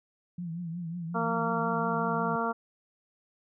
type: tone with vibrato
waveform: sine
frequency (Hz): 170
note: F3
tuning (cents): -46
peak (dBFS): -33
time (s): 0.38-2.36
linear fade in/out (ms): 5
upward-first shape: triangle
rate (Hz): 5.5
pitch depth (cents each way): 98
type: harmonic tone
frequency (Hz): 229.8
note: A#3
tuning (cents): -25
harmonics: 1 / 2 / 3 / 4 / 5 / 6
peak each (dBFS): -34 / -34 / -34 / -34 / -34 / -34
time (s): 1.14-2.53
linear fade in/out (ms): 20
effects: none